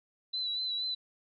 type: tone with vibrato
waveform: sine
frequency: 3981 Hz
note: B7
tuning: 13 cents sharp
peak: -31 dBFS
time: 0.33-0.95 s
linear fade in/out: 10 ms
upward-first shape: sine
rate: 4.2 Hz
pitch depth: 38 cents each way
effects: none